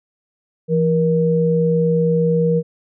sine tone pair together, 167.48 / 473.7 Hz, E3 / A#4, +28 / +28 cents, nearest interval octave + tritone, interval 1800 cents, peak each -16 dBFS, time 0.68-2.63 s, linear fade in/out 50 ms, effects none

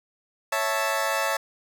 20% pulse chord, A major, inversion first, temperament equal, 554.4 / 659.3 / 880 Hz, C#5 / E5 / A5, 0 / 0 / 0 cents, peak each -23 dBFS, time 0.52-1.37 s, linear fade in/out 5 ms, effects none

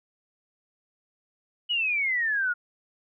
sine exponential sweep, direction down, 2969 to 1412 Hz, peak -23 dBFS, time 1.69-2.54 s, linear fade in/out 20 ms, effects none

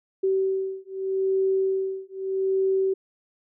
sine beating tone pair, 383 / 383.81 Hz, G4 / G4, -40 / -37 cents, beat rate 0.81 Hz, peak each -25 dBFS, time 0.23-2.94 s, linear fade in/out 10 ms, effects none

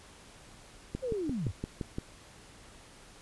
click train, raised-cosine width 3 ms, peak -21 dBFS, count 7, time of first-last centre 0.95-1.984 s, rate 5.8 Hz
sine linear sweep, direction down, 538 to 72 Hz, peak -31 dBFS, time 1.02-1.52 s, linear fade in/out 20 ms
effects pink hiss -54 dBFS RMS until 3.21 s + resampled to 24000 Hz

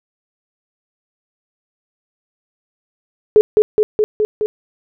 sine tone with echo, 425.8 Hz, G#4, 43 cents sharp, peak -4 dBFS, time 3.36-3.41 s, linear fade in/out 0 ms, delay 210 ms, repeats 5, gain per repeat -2 dB, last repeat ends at 4.46 s, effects none

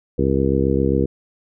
harmonic tone, 67.5 Hz, C#2, 45 cents flat, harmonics 1 / 2 / 3 / 4 / 5 / 6 / 7, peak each -23 / -23 / -23 / -23 / -23 / -23 / -23 dBFS, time 0.18-1.06 s, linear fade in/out 10 ms, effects none

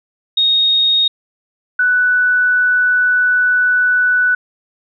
sine tone pair in turn, 3729 / 1486.7 Hz, A#7 / F#6, 0 / +8 cents, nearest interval octave + major third, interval 1592 cents, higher first, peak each -10 dBFS, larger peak neither, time 0.37-1.08 / 1.79-4.35 s, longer second, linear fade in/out 5 ms, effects none

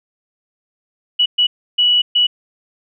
sine tone bursts at uneven times, 2940 Hz, F#7, 12 cents flat, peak -10 dBFS, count 4, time 1.19-1.26 / 1.38-1.47 / 1.78-2.02 / 2.15-2.27 s, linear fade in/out 10 ms, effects none

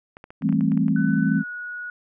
clicks, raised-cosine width 0.5 ms, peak -26 dBFS, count 10, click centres 0.169 / 0.241 / 0.305 / 0.422 / 0.491 / 0.526 / 0.609 / 0.719 / 0.775 / 0.882 s
sine chord, A minor seventh, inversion second, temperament just, 165 / 198 / 220 / 264 Hz, E3 / G3 / A3 / C4, +2 / +18 / 0 / +16 cents, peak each -23 dBFS, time 0.41-1.44 s, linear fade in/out 50 ms
sine tone with pitch glide, 1500 to 1458.1 Hz, F#6 to F#6, +23 to -26 cents, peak -30 dBFS, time 0.96-1.9 s, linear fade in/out 2 ms, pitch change -49 cents, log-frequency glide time 1.37-1.43 s
effects none

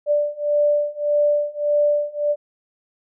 sine beating tone pair, 587.3 / 589 Hz, D5 / D5, 0 / +5 cents, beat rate 1.7 Hz, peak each -20 / -19 dBFS, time 0.06-2.36 s, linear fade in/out 50 ms, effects none

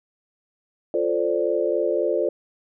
sine chord, D minor seventh, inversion first, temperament equal, 349.2 / 440 / 523.3 / 587.3 Hz, F4 / A4 / C5 / D5, 0 / 0 / 0 / 0 cents, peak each -25 dBFS, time 0.94-2.29 s, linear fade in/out 2 ms, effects none

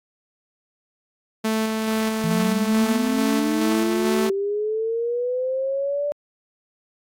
sawtooth tone with tremolo, 220 Hz, A3, in tune, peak -16 dBFS, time 1.44-4.3 s, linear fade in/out 10 ms, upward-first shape square, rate 2.3 Hz, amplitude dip 25%
sine linear sweep, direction up, 162.4 to 587.3 Hz, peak -21 dBFS, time 2.24-6.12 s, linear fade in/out 0 ms
effects AAC 64 kbps

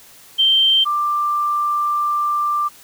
sine tone pair in turn, 3136 / 1183.2 Hz, G7 / D6, 0 / +13 cents, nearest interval octave + perfect fourth, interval 1687 cents, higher first, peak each -11 / -16 dBFS, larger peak first, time 0.38-0.85 / 0.85-2.69 s, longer second, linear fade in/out 20 ms, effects white hiss -45 dBFS RMS until 2.83 s

